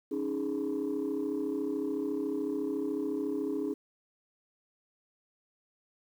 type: chord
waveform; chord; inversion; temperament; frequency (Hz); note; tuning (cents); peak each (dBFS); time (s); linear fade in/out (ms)
sine; C# suspended second; none; equal; 277.2 / 311.1 / 415.3; C#4 / D#4 / G#4; 0 / 0 / 0; -33; 0.11-3.74; 10
effects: tanh soft clip ceiling -25 dBFS + 10-bit